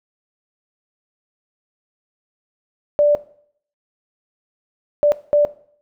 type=tone bursts at uneven times; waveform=sine; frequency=587.3 Hz; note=D5; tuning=in tune; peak=-10 dBFS; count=3; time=2.99-3.15 / 5.03-5.12 / 5.33-5.45 s; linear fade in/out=0 ms; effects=noise-tail reverb RT60 0.6 s tail -18 dB re dry